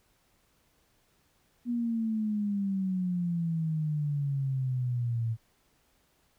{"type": "exponential sweep", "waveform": "sine", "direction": "down", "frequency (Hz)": [243, 112], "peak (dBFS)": -27, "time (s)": [1.65, 5.37], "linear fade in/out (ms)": 50, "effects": ["pink hiss -69 dBFS RMS until 6.38 s"]}